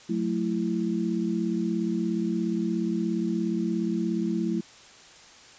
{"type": "tone cluster", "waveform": "sine", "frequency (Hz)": [182.8, 219.8, 333.2], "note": ["F#3", "A3", "E4"], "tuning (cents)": [-21, -2, 19], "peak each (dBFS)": [-29, -28, -29], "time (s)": [0.09, 4.61], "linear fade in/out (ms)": 10, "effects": ["white hiss -50 dBFS RMS until 5.58 s", "resampled to 16000 Hz"]}